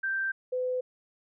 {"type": "tone pair in turn", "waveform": "sine", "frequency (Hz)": [1568, 505.4], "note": ["G6", "B4"], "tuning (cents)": [0, 40], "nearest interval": "octave + minor sixth", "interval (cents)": 1960, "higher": "first", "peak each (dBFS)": -27, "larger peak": "neither", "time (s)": [[0.03, 0.32], [0.52, 0.81]], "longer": "neither", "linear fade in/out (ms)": 10, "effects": []}